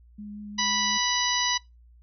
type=tone with vibrato; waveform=sine; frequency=207.7 Hz; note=G#3; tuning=in tune; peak=-36 dBFS; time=0.18-0.98 s; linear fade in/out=10 ms; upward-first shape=sine; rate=5.5 Hz; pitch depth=12 cents each way
type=harmonic tone; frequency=984 Hz; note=B5; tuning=7 cents flat; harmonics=1 / 2 / 3 / 4 / 5 / 6; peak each=-30 / -30 / -30 / -30 / -30 / -30 dBFS; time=0.58-1.58 s; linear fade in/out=10 ms
effects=noise-tail reverb RT60 0.2 s tail -22 dB re dry + added 59 Hz sine -51 dBFS peak until 2.02 s